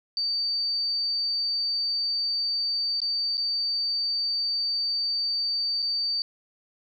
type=tone with dropouts; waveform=sine; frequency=4607 Hz; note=D8; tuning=34 cents flat; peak=-24 dBFS; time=0.17-6.22 s; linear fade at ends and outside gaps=1 ms; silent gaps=3.003-3.017 / 3.371-3.378 / 5.821-5.825 s; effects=10-bit